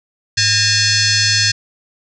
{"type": "tone with frequency modulation", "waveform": "sine", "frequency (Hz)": 103.83, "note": "G#2", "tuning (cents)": 0, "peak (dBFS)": -11, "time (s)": [0.37, 1.52], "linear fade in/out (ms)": 10, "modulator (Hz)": 863, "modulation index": 7, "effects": []}